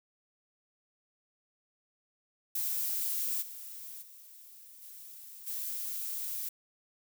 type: noise with level steps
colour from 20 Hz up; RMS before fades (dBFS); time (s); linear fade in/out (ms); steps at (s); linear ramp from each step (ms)
violet; -33 / -45 / -53 / -49 / -37; 2.55-6.49; 5; 3.41 / 4.01 / 4.81 / 5.46; 20
effects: none